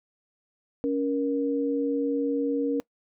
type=tone pair together; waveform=sine; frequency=280 / 471.3 Hz; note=C#4 / A#4; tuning=+18 / +19 cents; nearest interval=major sixth; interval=901 cents; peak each=-25 / -27 dBFS; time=0.84-2.8 s; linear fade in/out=0 ms; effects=noise-tail reverb RT60 0.1 s tail -23 dB re dry